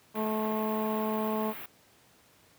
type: harmonic tone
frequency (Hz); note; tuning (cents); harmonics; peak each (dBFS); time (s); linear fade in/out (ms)
216.8; A3; -25; 1 / 2 / 3 / 4 / 5; -31 / -34 / -36 / -37 / -38; 0.14-1.54; 50
type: band-stop noise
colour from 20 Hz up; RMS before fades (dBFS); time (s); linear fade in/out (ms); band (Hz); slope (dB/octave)
white; -42; 0.15-1.66; 5; 2800 to 15000; 24
effects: pink hiss -61 dBFS RMS until 2.58 s + high-pass 100 Hz 12 dB/octave